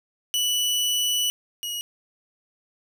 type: tone pair in turn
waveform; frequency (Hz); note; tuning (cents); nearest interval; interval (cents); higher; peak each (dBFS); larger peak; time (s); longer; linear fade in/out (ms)
sawtooth; 2960 / 2899; F#7 / F#7; 0 / -36; unison; 36; first; -18 / -25; first; 0.34-1.3 / 1.63-1.81; first; 0
effects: none